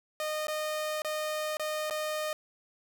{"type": "tone with dropouts", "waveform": "sawtooth", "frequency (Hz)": 614, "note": "D#5", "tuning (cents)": -23, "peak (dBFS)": -27, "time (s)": [0.2, 2.33], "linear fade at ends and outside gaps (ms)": 1, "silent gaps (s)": [[0.47, 0.482], [1.02, 1.047], [1.57, 1.596], [1.899, 1.908]], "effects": []}